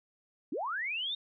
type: linear sweep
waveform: sine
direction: up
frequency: 233.8 to 3729 Hz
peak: -32 dBFS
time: 0.52-1.15 s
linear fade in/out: 5 ms
effects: none